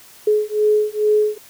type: beating tone pair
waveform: sine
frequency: 422.7 / 425 Hz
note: G#4 / G#4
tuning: +31 / +40 cents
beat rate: 2.3 Hz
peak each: -17 dBFS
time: 0.27-1.38 s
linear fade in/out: 5 ms
effects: white hiss -45 dBFS RMS until 1.49 s